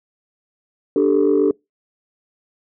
sine chord, D suspended fourth, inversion none, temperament equal, 293.7 / 392 / 440 Hz, D4 / G4 / A4, 0 / 0 / 0 cents, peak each -16 dBFS, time 0.96-1.51 s, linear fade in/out 2 ms, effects noise-tail reverb RT60 0.2 s tail -25 dB re dry + tanh soft clip ceiling -7 dBFS

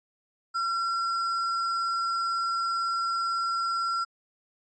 sine tone with sample-and-hold, 1359 Hz, F6, 48 cents flat, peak -25 dBFS, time 0.54-4.05 s, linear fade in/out 20 ms, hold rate 6300 Hz, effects resampled to 16000 Hz

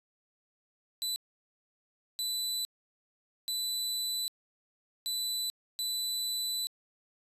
sawtooth tone bursts at uneven times, 3989 Hz, B7, 17 cents sharp, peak -28 dBFS, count 5, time 1.02-1.16 / 2.19-2.65 / 3.48-4.28 / 5.06-5.5 / 5.79-6.67 s, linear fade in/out 0 ms, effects resampled to 32000 Hz

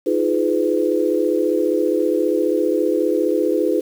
sine chord, F half-diminished seventh, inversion third, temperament just, 314.3 / 349.2 / 419.1 / 502.9 Hz, Eb4 / F4 / Ab4 / Cb5, +18 / 0 / +16 / +31 cents, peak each -21 dBFS, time 0.06-3.81 s, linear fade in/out 10 ms, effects 7-bit

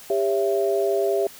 sine chord, C# diminished, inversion second, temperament just, 399.1 / 554.4 / 665.2 Hz, G4 / C#5 / E5, +31 / 0 / +16 cents, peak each -21 / -27 / -24 dBFS, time 0.1-1.27 s, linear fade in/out 2 ms, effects white hiss -44 dBFS RMS until 1.39 s

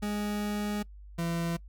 40% pulse tone pair in turn, 207.7 / 168.64 Hz, G#3 / E3, 0 / +40 cents, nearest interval major third, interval 360 cents, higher first, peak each -29 / -28 dBFS, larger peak second, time 0.02-0.83 / 1.18-1.57 s, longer first, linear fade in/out 10 ms, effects noise-tail reverb RT60 0.1 s tail -23 dB re dry + added 50 Hz sine -45 dBFS peak until 1.68 s

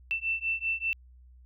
sine beating tone pair, 2671 / 2676.1 Hz, E7 / E7, +22 / +25 cents, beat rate 5.1 Hz, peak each -31 dBFS, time 0.11-0.93 s, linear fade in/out 0 ms, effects added 62 Hz sine -51 dBFS peak until 1.45 s

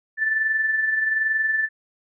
sine tone with amplitude modulation, 1760 Hz, A6, in tune, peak -17 dBFS, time 0.17-1.69 s, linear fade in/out 50 ms, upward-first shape sine, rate 21.2 Hz, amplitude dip 45%, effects none

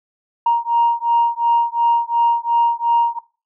sine beating tone pair, 936 / 938.8 Hz, A#5 / A#5, +7 / +12 cents, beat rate 2.8 Hz, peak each -16 dBFS, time 0.46-3.19 s, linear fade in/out 5 ms, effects noise-tail reverb RT60 0.3 s tail -19 dB re dry + tanh soft clip ceiling -7 dBFS

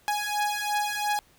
sawtooth beating tone pair, 830.6 / 833.5 Hz, G#5 / G#5, 0 / +6 cents, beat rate 2.9 Hz, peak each -25 dBFS, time 0.08-1.19 s, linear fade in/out 0 ms, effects pink hiss -60 dBFS RMS until 1.38 s

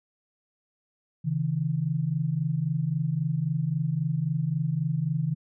sine tone pair together, 136.26 / 160 Hz, C#3 / D#3, -29 / +49 cents, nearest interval minor third, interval 278 cents, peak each -28 / -26 dBFS, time 1.24-5.35 s, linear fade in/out 20 ms, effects none

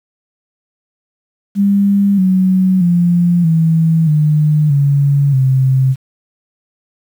sine tone with pitch steps, 200 / 186.61 / 174.11 / 162.45 / 151.57 / 141.42 / 131.95 Hz, G3 / F#3 / F3 / E3 / D#3 / C#3 / C3, +35 / +15 / -5 / -25 / -45 / +35 / +15 cents, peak -8 dBFS, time 1.55-5.96 s, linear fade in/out 50 ms, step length 630 ms, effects 7-bit

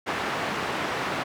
white band-pass noise, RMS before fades -29 dBFS, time 0.06-1.24 s, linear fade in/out 20 ms, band 120 to 1700 Hz, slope 12 dB/octave, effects none

